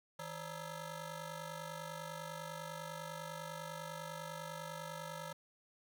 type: ring-modulated tone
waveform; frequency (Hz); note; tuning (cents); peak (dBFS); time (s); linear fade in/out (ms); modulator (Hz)
15% pulse; 370; F#4; 0; -34; 0.19-5.33; 5; 210
effects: none